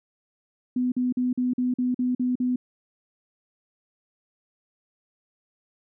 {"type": "tone bursts", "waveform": "sine", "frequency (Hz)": 250, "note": "B3", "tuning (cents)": 21, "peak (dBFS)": -21, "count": 9, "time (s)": [0.76, 2.56], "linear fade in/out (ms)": 5, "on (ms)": 160, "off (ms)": 45, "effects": []}